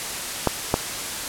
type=clicks; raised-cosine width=1 ms; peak=-3 dBFS; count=2; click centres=0.473 / 0.741 s; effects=white hiss -29 dBFS RMS until 1.28 s + low-pass 11000 Hz 12 dB/octave